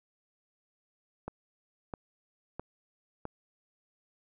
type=click train; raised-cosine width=1 ms; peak=-23 dBFS; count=4; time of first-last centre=1.28-3.254 s; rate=1.52 Hz; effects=none